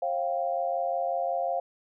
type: chord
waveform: sine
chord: C suspended fourth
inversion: none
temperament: equal with one note detuned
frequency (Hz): 537 / 698.5 / 784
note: C5 / F5 / G5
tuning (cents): +45 / 0 / 0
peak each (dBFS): -31 / -28 / -34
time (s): 0.02-1.6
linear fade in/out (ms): 5
effects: none